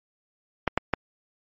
clicks, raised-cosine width 0.5 ms, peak -6 dBFS, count 3, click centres 0.677 / 0.776 / 0.937 s, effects MP3 32 kbps

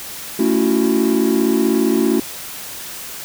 triangle chord, F# minor seventh, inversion first, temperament just, 222 / 277.5 / 333 / 370 Hz, A3 / C#4 / E4 / F#4, +16 / +2 / +18 / 0 cents, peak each -16 dBFS, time 0.39-2.2 s, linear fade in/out 5 ms, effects tanh soft clip ceiling -5 dBFS + white hiss -31 dBFS RMS until 3.24 s

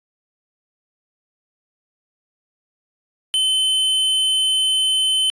square tone, 3060 Hz, G7, 42 cents flat, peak -16 dBFS, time 3.34-5.3 s, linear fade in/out 0 ms, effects resampled to 22050 Hz

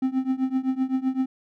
triangle tone with tremolo, 261.6 Hz, C4, in tune, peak -16 dBFS, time 0.02-1.26 s, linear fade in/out 5 ms, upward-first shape triangle, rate 7.8 Hz, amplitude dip 95%, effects none

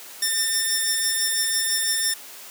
10% pulse tone pair together, 1800 / 5394 Hz, A6 / E8, +39 / +39 cents, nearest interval octave + perfect fifth, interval 1900 cents, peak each -15 / -18 dBFS, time 0.22-2.14 s, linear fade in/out 5 ms, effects white hiss -41 dBFS RMS until 2.5 s + high-pass 300 Hz 12 dB/octave

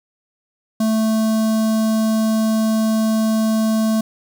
square tone with notch filter, 220 Hz, A3, in tune, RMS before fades -17 dBFS, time 0.8-4.01 s, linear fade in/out 5 ms, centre 2200 Hz, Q 0.67, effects 9-bit

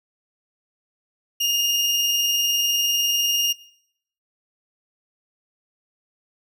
30% pulse tone pair together, 2834 / 2854 Hz, F7 / F7, +25 / +37 cents, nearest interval unison, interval 12 cents, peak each -17 / -29 dBFS, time 1.4-3.53 s, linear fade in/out 10 ms, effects noise-tail reverb RT60 0.7 s tail -20 dB re dry

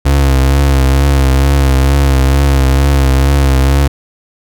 35% pulse tone with vibrato, 68 Hz, C#2, 33 cents flat, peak -5 dBFS, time 0.05-3.88 s, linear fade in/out 10 ms, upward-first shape triangle, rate 2.2 Hz, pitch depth 58 cents each way, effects none

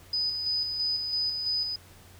sine tone with tremolo, 4989 Hz, D#8, 4 cents sharp, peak -25 dBFS, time 0.13-1.76 s, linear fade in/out 5 ms, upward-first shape square, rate 3 Hz, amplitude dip 40%, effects added 90 Hz sine -53 dBFS peak until 2.19 s + pink hiss -54 dBFS RMS until 2.19 s

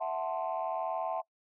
sine chord, F# half-diminished seventh, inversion third, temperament equal, 659.3 / 740 / 880 / 1046.5 Hz, E5 / F#5 / A5 / C6, 0 / 0 / 0 / 0 cents, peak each -34 / -35 / -37 / -39 dBFS, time 0-1.22 s, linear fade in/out 20 ms, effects noise-tail reverb RT60 0.1 s tail -24 dB re dry + tanh soft clip ceiling -24 dBFS

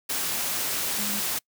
sine tone in noise, 204.6 Hz, G#3, 26 cents flat, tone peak -34 dBFS, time 0.98-1.2 s, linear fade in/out 10 ms, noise white, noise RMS -28 dBFS, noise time 0.09-1.39 s, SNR -9 dB, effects noise-tail reverb RT60 0.1 s tail -26 dB re dry + high-pass 100 Hz 12 dB/octave

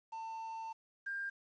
triangle / sine tone pair in turn, 897 / 1598.3 Hz, A5 / G6, +33 / +33 cents, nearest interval minor seventh, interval 1000 cents, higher second, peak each -39 / -37 dBFS, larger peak second, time 0.12-0.73 / 1.06-1.3 s, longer first, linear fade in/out 10 ms, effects resampled to 16000 Hz + 11-bit

